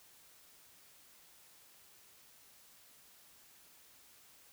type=silence; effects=white hiss -62 dBFS RMS until 4.52 s